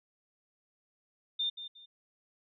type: tone with echo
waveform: sine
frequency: 3610 Hz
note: A7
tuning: 44 cents sharp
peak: -29 dBFS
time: 1.39-1.5 s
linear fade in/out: 10 ms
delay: 180 ms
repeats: 2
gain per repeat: -11 dB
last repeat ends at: 1.86 s
effects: none